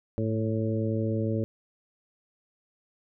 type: harmonic tone with a mistuned harmonic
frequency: 110.9 Hz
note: A2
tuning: 14 cents sharp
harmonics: 1 / 2 / 3 / 4 / 5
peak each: -28 / -31 / -33 / -34 / -35 dBFS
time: 0.18-1.44 s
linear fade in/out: 0 ms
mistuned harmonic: 1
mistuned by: -42 cents
effects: none